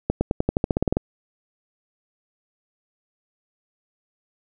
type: accelerating click train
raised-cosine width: 2 ms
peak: -6 dBFS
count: 13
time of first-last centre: 0.1-0.969 s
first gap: 110 ms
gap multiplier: 0.92
effects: none